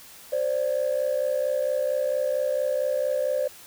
sine tone pair together, 522 / 586.4 Hz, C5 / D5, -4 / -3 cents, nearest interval major second, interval 201 cents, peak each -24 / -24 dBFS, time 0.32-3.48 s, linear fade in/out 10 ms, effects tanh soft clip ceiling -17 dBFS + white hiss -47 dBFS RMS until 3.66 s

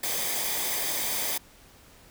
white noise with comb filter, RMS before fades -29 dBFS, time 0.03-1.38 s, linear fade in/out 5 ms, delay 0.72 ms, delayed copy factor -0.55, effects pink hiss -54 dBFS RMS until 2.1 s

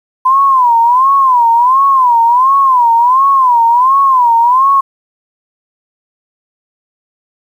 sine tone with vibrato, 1009 Hz, B5, 37 cents sharp, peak -5 dBFS, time 0.25-4.81 s, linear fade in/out 10 ms, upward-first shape sine, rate 1.4 Hz, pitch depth 160 cents each way, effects 7-bit

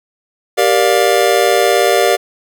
square chord, G minor seventh, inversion none, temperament just, 392 / 470.4 / 588 / 705.6 Hz, G4 / Bb4 / D5 / F5, 0 / +16 / +2 / +18 cents, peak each -16 dBFS, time 0.57-2.17 s, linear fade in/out 20 ms, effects none

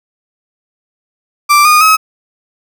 35% pulse tone with pitch steps, 1174.7 / 1225.3 / 1278.1 Hz, D6 / D#6 / D#6, 0 / -27 / +46 cents, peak -3 dBFS, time 1.49-1.97 s, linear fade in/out 20 ms, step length 160 ms, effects none

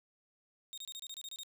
30% pulse tone bursts, 3706 Hz, A#7, 11 cents flat, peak -40 dBFS, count 10, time 0.73-1.433 s, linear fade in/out 0 ms, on 46 ms, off 27 ms, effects none

